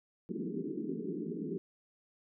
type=band-pass noise; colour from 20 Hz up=white; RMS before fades=-38 dBFS; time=0.29-1.58 s; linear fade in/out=0 ms; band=160 to 420 Hz; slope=96 dB/octave; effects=none